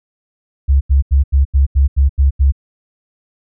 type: tone bursts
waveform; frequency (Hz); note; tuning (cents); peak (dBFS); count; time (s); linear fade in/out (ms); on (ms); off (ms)
sine; 68.7; C#2; -15; -7; 9; 0.68-2.522; 20; 130; 84
effects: none